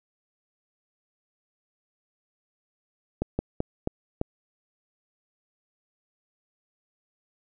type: slowing click train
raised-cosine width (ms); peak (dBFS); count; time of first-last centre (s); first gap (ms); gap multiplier
2; -12; 5; 3.22-4.214; 170; 1.26
effects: none